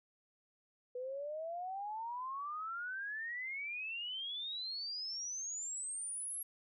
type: exponential sweep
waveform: sine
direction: up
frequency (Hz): 490 to 11360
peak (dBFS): -39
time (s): 0.95-6.43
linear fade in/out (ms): 5
effects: none